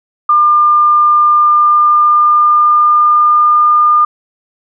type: tone with pitch glide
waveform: sine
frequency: 1200 to 1209 Hz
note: D6 to D6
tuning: +37 to +50 cents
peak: -5 dBFS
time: 0.29-4.05 s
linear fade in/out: 5 ms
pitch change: +13 cents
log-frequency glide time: 1.34-3.74 s
effects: none